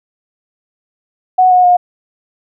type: tone with pitch steps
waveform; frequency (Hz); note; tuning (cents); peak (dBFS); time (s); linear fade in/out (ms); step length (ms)
sine; 740 / 727.7 / 715.6; F#5 / F#5 / F5; 0 / -29 / +42; -5; 1.38-1.77; 10; 130
effects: none